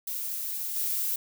violet noise with level steps, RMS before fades -33 / -29 dBFS, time 0.07-1.16 s, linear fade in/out 5 ms, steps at 0.76 s, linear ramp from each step 2 ms, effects none

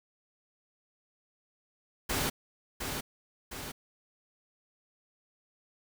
pink noise with echo, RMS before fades -31 dBFS, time 2.09-2.3 s, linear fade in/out 10 ms, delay 710 ms, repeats 2, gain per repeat -5 dB, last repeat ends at 3.72 s, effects none

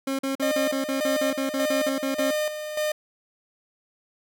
30% pulse tone bursts, 270 Hz, C#4, 45 cents flat, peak -22 dBFS, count 14, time 0.07-2.309 s, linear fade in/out 5 ms, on 120 ms, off 43 ms
45% pulse tone with tremolo, 608 Hz, D#5, 40 cents flat, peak -23 dBFS, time 0.42-2.92 s, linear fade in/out 5 ms, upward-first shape square, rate 1.7 Hz, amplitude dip 60%
effects none

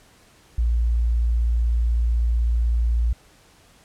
sine tone, 58 Hz, A#1, 8 cents flat, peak -17 dBFS, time 0.58-3.13 s, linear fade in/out 5 ms, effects pink hiss -54 dBFS RMS until 3.84 s + low-pass 11000 Hz 12 dB/octave

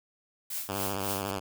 blue noise with tremolo, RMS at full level -33 dBFS, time 0.5-1.31 s, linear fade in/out 5 ms, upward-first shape triangle, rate 3.7 Hz, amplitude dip 95%
5% pulse tone with vibrato, 98 Hz, G2, in tune, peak -20 dBFS, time 0.68-1.4 s, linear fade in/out 20 ms, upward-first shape sine, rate 14 Hz, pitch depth 92 cents each way
effects none

